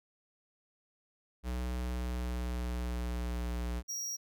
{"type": "tone with pitch glide", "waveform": "square", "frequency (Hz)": [61.74, 59.95], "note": ["B1", "A#1"], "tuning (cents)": [0, 49], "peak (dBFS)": -34, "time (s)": [1.43, 3.83], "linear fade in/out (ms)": 50, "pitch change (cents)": -51, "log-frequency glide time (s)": [1.72, 3.5]}
{"type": "tone", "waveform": "square", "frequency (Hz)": 5680, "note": "F8", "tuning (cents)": 28, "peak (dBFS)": -36, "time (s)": [3.88, 4.17], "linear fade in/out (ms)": 20}
{"effects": []}